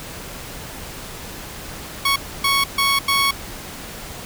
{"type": "tone bursts at uneven times", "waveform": "15% pulse", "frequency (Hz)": 1108.7, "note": "C#6", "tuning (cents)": 0, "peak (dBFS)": -9, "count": 4, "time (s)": [[2.05, 2.16], [2.44, 2.64], [2.78, 2.99], [3.08, 3.31]], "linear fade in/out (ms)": 5, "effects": ["pink hiss -34 dBFS RMS until 4.25 s"]}